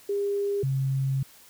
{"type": "tone pair in turn", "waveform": "sine", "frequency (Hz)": [403.3, 134.59], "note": ["G4", "C3"], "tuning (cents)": [49, 49], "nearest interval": "octave + perfect fifth", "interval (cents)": 1900, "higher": "first", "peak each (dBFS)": [-24, -23], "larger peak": "second", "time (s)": [[0.09, 0.63], [0.63, 1.23]], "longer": "second", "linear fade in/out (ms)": 5, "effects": ["white hiss -53 dBFS RMS until 1.49 s"]}